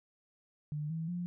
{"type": "tone with pitch steps", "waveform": "sine", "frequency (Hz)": [149.7, 162.31, 175.98], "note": ["D3", "E3", "F3"], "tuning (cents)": [33, -27, 13], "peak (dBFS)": -34, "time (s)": [0.72, 1.26], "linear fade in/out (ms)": 0, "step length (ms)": 180, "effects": []}